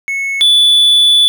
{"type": "tone pair in turn", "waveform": "triangle", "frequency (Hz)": [2198, 3463], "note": ["C#7", "A7"], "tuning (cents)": [-15, -28], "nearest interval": "minor sixth", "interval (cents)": 787, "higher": "second", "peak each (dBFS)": [-13, -4], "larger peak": "second", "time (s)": [[0.08, 0.41], [0.41, 1.28]], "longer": "second", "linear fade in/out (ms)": 0, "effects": []}